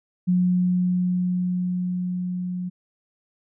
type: tone with level ramp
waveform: sine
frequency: 180.4 Hz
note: F#3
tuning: 44 cents flat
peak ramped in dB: -16 to -26 dBFS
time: 0.27-2.7 s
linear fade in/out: 20 ms
effects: none